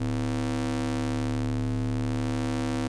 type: ring-modulated tone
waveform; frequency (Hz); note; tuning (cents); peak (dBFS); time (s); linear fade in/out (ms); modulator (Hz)
35% pulse; 73.3; D2; -3; -21; 0-2.88; 10; 183
effects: resampled to 22050 Hz + 10-bit